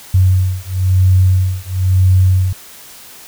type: beating tone pair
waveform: sine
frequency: 92.5 / 93.5 Hz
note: F#2 / F#2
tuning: 0 / +19 cents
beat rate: 1 Hz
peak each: -12 dBFS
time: 0.14-2.53 s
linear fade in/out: 5 ms
effects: white hiss -37 dBFS RMS until 3.27 s